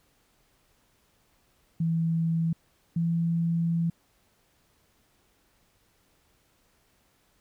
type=tone pair in turn; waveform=sine; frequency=164.5 / 167.47 Hz; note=E3 / E3; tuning=-3 / +28 cents; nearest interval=unison; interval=31 cents; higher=second; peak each=-23 dBFS; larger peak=neither; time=1.8-2.53 / 2.96-3.9 s; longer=second; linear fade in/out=5 ms; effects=pink hiss -67 dBFS RMS until 7.4 s